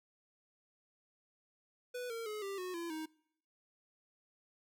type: tone with pitch steps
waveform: square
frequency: 493.9 / 458.2 / 425 / 394.3 / 365.8 / 339.3 / 314.8 Hz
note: B4 / A#4 / G#4 / G4 / F#4 / F4 / D#4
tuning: 0 / -30 / +40 / +10 / -20 / -50 / +20 cents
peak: -40 dBFS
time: 1.94-3.06 s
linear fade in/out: 10 ms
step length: 160 ms
effects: noise-tail reverb RT60 0.7 s tail -24 dB re dry